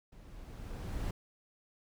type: noise with level ramp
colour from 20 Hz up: brown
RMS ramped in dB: -54 to -35 dBFS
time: 0.12-1.11 s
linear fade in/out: 5 ms
effects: none